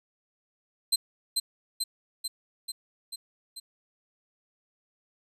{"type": "tone with echo", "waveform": "25% pulse", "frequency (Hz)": 4109, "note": "C8", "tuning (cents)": -32, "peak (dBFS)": -16, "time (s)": [0.92, 0.96], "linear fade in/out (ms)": 10, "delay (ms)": 440, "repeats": 6, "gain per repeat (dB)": -3, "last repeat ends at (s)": 3.6, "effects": []}